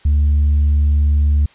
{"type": "tone with tanh clipping", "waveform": "sine", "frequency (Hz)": 73.3, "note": "D2", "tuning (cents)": -3, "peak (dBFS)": -11, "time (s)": [0.05, 1.46], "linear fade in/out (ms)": 5, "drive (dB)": 1, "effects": ["white hiss -49 dBFS RMS until 1.54 s", "resampled to 8000 Hz"]}